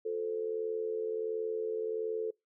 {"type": "tone with amplitude modulation", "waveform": "sine", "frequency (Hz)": 440, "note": "A4", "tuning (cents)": 0, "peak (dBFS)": -28, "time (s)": [0.05, 2.31], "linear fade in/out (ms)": 10, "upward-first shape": "sine", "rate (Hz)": 81.4, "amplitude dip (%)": 70, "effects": ["noise-tail reverb RT60 0.2 s tail -25 dB re dry"]}